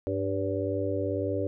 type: harmonic tone with a mistuned harmonic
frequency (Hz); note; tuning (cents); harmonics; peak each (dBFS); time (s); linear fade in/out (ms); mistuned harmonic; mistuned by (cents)
98.2; G2; +4; 1 / 3 / 4 / 5 / 6; -33 / -33 / -33 / -33 / -33; 0.07-1.47; 0; 6; -49
effects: none